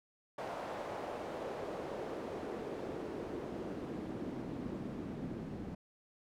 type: noise with band-pass filter sweep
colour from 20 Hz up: pink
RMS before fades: -42 dBFS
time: 0.38-5.75 s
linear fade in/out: 5 ms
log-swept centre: 700 to 200 Hz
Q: 1.6
effects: none